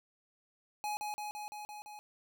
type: tone with echo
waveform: square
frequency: 839 Hz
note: G#5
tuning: 17 cents sharp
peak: -35 dBFS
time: 0.84-0.97 s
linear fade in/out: 0 ms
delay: 170 ms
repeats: 6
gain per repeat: -2 dB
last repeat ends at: 1.99 s
effects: none